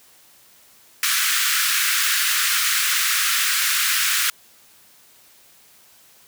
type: high-pass noise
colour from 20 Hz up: pink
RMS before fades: -20 dBFS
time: 1.03-4.3 s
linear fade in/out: 2 ms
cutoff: 1300 Hz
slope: 48 dB/octave
effects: white hiss -52 dBFS RMS until 6.27 s + high-pass 60 Hz 12 dB/octave